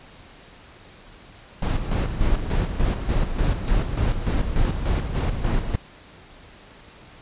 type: noise with tremolo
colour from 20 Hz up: brown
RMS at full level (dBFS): -20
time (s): 1.62-5.76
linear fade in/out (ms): 5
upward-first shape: square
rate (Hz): 3.4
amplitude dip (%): 55
effects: pink hiss -47 dBFS RMS until 7.21 s + resampled to 8000 Hz